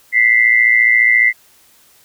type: tone pair together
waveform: sine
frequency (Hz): 1975.5 / 2090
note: B6 / C7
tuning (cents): 0 / -2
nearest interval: minor second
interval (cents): 98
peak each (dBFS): -11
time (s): 0.12-1.33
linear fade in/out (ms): 50
effects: white hiss -50 dBFS RMS until 2.04 s